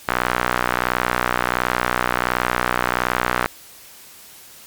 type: tone with band-pass filter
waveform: sawtooth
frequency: 61.4 Hz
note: B1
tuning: 9 cents flat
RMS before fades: -21 dBFS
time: 0.08-3.46 s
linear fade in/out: 0 ms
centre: 1400 Hz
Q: 1.6
effects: white hiss -43 dBFS RMS until 4.66 s + MP3 96 kbps